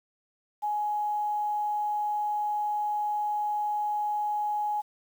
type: tone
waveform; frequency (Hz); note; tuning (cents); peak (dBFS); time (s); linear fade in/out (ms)
sine; 837; G#5; +13; -26; 0.62-4.82; 20
effects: 9-bit